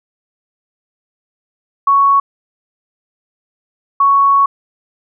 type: tone bursts at uneven times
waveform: sine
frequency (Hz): 1112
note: C#6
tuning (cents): +5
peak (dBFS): -7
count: 2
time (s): 1.87-2.2 / 4-4.46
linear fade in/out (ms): 5
effects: none